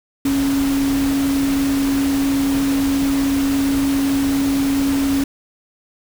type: tone in noise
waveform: sine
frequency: 275.6 Hz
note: C#4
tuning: 10 cents flat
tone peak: -15 dBFS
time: 0.25-5.24 s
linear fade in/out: 5 ms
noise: pink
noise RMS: -27 dBFS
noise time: 0.25-5.24 s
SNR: +9 dB
effects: none